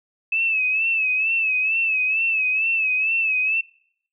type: tone with vibrato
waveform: sine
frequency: 2600 Hz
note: E7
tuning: 24 cents flat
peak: -18 dBFS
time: 0.32-3.61 s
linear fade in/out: 5 ms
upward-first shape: sine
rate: 2.2 Hz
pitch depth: 67 cents each way
effects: noise-tail reverb RT60 0.7 s tail -26 dB re dry